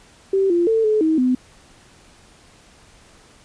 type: tone with pitch steps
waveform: sine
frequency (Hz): 387.7 / 345.1 / 447.5 / 429.6 / 317.4 / 253.3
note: G4 / F4 / A4 / A4 / D#4 / B3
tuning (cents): -19 / -21 / +29 / -41 / +35 / +44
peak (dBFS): -14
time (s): 0.33-1.35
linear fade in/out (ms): 5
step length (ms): 170
effects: pink hiss -50 dBFS RMS until 3.44 s + resampled to 22050 Hz